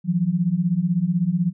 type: beating tone pair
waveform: sine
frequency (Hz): 164.81 / 180.81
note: E3 / F#3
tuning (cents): 0 / -40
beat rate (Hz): 16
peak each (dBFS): -22 / -20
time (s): 0.04-1.53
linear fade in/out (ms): 50
effects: none